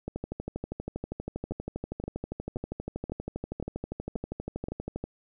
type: two click trains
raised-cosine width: 2 ms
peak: -21 / -20 dBFS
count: 7 / 63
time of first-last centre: 1.51-4.685 / 0.08-5.04 s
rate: 1.89 / 12.5 Hz
effects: none